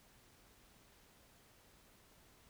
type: silence
effects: pink hiss -66 dBFS RMS until 2.49 s